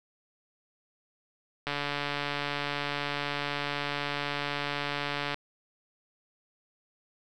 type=click train; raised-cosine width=0.3 ms; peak=-15 dBFS; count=530; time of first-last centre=1.67-5.344 s; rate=144 Hz; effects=none